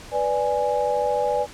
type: chord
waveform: sine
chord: G# diminished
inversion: first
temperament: equal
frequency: 493.9 / 587.3 / 830.6 Hz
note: B4 / D5 / G#5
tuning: 0 / 0 / 0 cents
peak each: -24 dBFS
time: 0.11-1.47 s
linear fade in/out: 50 ms
effects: pink hiss -42 dBFS RMS until 1.53 s + low-pass 9000 Hz 12 dB/octave